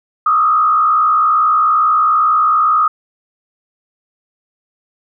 sine tone with frequency modulation, 1244.5 Hz, D#6, in tune, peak -9 dBFS, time 0.26-2.88 s, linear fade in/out 5 ms, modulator 62.3 Hz, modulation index 0.83, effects none

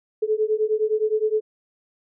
sine beating tone pair, 427 / 436.7 Hz, G#4 / A4, +48 / -13 cents, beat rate 9.7 Hz, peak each -22 dBFS, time 0.22-1.41 s, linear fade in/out 10 ms, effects none

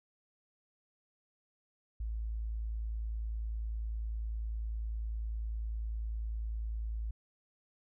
sine tone, 55 Hz, A1, in tune, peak -34 dBFS, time 2-7.11 s, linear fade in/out 5 ms, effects none

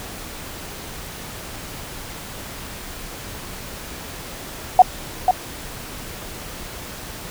sine tone with echo, 737 Hz, F#5, 7 cents flat, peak -3 dBFS, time 4.79-4.82 s, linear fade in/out 2 ms, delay 490 ms, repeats 1, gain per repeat -7 dB, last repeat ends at 5.31 s, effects pink hiss -34 dBFS RMS until 7.3 s

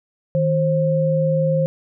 sine tone pair together, 157.87 / 531 Hz, D#3 / C5, +25 / +25 cents, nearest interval octave + major sixth, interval 2100 cents, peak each -18 / -18 dBFS, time 0.35-1.66 s, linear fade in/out 0 ms, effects none

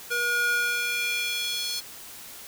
square tone with high-pass filter sweep, 479.2 Hz, A#4, 48 cents sharp, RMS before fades -27 dBFS, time 0.1-1.81 s, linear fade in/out 20 ms, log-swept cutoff 1000 to 4300 Hz, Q 2.7, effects white hiss -43 dBFS RMS until 2.47 s

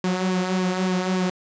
sawtooth tone with flanger, 184.5 Hz, F#3, 5 cents flat, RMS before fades -23 dBFS, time 0.04-1.3 s, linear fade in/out 2 ms, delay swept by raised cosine 1.4 to 5.1 ms, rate 3.5 Hz, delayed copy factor -0.55, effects resampled to 16000 Hz + 7-bit

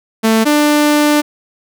sawtooth tone pair in turn, 222.3 / 296.7 Hz, A3 / D4, +18 / +18 cents, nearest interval perfect fourth, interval 500 cents, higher second, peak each -5 dBFS, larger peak neither, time 0.23-0.45 / 0.45-1.22 s, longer second, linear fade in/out 20 ms, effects none

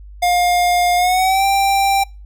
square tone with pitch glide, 709 to 786.7 Hz, F5 to G5, +26 to +6 cents, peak -13 dBFS, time 0.22-2.04 s, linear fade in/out 10 ms, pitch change +180 cents, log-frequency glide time 0.96-1.45 s, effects noise-tail reverb RT60 0.3 s tail -26 dB re dry + added 50 Hz sine -34 dBFS peak until 2.25 s

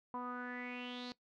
sawtooth tone with low-pass filter sweep, 246.9 Hz, B3, in tune, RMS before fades -44 dBFS, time 0.14-1.12 s, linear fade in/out 0 ms, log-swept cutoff 1000 to 4400 Hz, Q 7.2, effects noise-tail reverb RT60 0.1 s tail -18 dB re dry

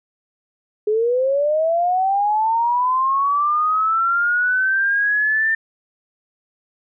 sine linear sweep, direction up, 415.8 to 1800 Hz, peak -15 dBFS, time 0.87-5.55 s, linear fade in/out 5 ms, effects none

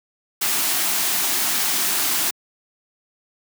white band-stop noise, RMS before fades -21 dBFS, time 0.41-2.31 s, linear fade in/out 10 ms, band 420 to 600 Hz, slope 96 dB/octave, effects high-pass 200 Hz 12 dB/octave

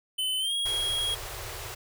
square tone with pitch glide, 3035 to 3291 Hz, F#7 to G#7, +43 to -16 cents, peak -27 dBFS, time 0.18-1.15 s, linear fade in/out 10 ms, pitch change +141 cents, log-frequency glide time 0.39-0.54 s
pink band-stop noise, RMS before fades -38 dBFS, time 0.65-1.75 s, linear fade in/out 10 ms, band 130 to 340 Hz, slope 96 dB/octave
effects none

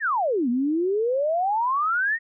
sine exponential two-way sweep, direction down then up, 1898 to 233.1 to 1898 Hz, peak -20 dBFS, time 0-2.19 s, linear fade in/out 50 ms, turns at 0.49 s, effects none

